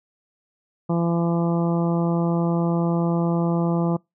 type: harmonic tone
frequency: 169.5 Hz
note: E3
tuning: 49 cents sharp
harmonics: 1 / 2 / 3 / 4 / 5 / 6 / 7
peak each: -20 / -26 / -30 / -32 / -34 / -36 / -37 dBFS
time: 0.89-3.97 s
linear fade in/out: 10 ms
effects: noise-tail reverb RT60 0.2 s tail -26 dB re dry